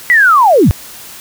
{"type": "linear sweep", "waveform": "sine", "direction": "down", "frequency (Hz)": [2005, 58.3], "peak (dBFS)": -4, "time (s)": [0.1, 0.71], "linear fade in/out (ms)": 0, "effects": ["white hiss -32 dBFS RMS until 1.2 s"]}